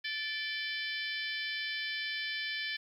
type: harmonic tone with a mistuned harmonic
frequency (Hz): 583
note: D5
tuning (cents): -13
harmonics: 3 / 4 / 5 / 6 / 7 / 8 / 9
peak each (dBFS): -38 / -40 / -42 / -44 / -45 / -46 / -47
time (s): 0.04-2.77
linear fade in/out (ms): 10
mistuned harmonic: 5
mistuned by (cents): +81
effects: 11-bit